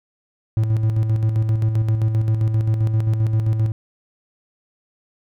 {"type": "tone with tremolo", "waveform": "triangle", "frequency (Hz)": 110, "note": "A2", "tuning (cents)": 0, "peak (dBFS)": -12, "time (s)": [0.57, 3.72], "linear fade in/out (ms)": 0, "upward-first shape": "square", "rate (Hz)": 7.6, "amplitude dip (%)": 45, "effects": []}